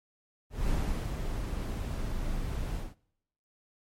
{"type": "noise with ADSR envelope", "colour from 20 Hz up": "brown", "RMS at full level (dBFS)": -28, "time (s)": [0.5, 2.95], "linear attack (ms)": 180, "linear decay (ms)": 450, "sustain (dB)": -5, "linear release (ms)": 190, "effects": ["noise-tail reverb RT60 0.8 s tail -24 dB re dry", "MP3 64 kbps"]}